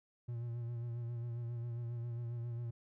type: tone with vibrato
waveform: triangle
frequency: 118.4 Hz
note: A#2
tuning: 27 cents sharp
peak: -36 dBFS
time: 0.28-2.71 s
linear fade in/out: 10 ms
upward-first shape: sine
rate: 7.4 Hz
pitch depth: 35 cents each way
effects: none